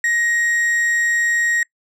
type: tone pair together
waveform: sine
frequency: 1881 / 7512 Hz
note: A#6 / A#8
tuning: +15 / +12 cents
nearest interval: 2 octaves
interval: 2397 cents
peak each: -14 / -25 dBFS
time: 0.04-1.63 s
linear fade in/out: 2 ms
effects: noise-tail reverb RT60 0.1 s tail -24 dB re dry + tanh soft clip ceiling -12 dBFS